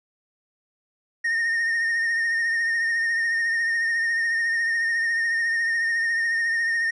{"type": "tone with vibrato", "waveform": "triangle", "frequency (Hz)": 1839, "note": "A#6", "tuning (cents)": -24, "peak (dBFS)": -19, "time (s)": [1.24, 6.91], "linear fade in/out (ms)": 10, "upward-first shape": "sine", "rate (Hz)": 14, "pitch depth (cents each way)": 34, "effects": ["resampled to 22050 Hz"]}